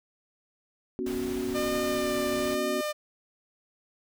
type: chord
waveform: sine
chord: B suspended second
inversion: none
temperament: equal with one note detuned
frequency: 243.4 / 277.2 / 370 Hz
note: B3 / C#4 / F#4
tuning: -25 / 0 / 0 cents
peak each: -34 / -34 / -31 dBFS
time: 0.99-2.81 s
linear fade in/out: 0 ms
type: noise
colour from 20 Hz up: pink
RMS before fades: -41 dBFS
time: 1.06-2.55 s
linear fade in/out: 5 ms
type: tone with vibrato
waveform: sawtooth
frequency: 601 Hz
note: D5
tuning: 40 cents sharp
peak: -25 dBFS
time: 1.54-2.93 s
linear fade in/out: 20 ms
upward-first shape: sine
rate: 1.1 Hz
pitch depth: 15 cents each way
effects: none